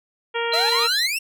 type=harmonic tone; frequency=466.2 Hz; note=A#4; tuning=in tune; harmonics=1 / 2 / 3 / 4 / 5 / 6 / 7; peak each=-25 / -28 / -30 / -31 / -32 / -33 / -33 dBFS; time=0.34-0.88 s; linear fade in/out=20 ms
type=tone; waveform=sine; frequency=4065 Hz; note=B7; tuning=49 cents sharp; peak=-20 dBFS; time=0.52-1.07 s; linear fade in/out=5 ms
type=exponential sweep; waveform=sawtooth; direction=up; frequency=622.3 to 2794 Hz; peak=-19 dBFS; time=0.53-1.19 s; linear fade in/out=10 ms
effects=none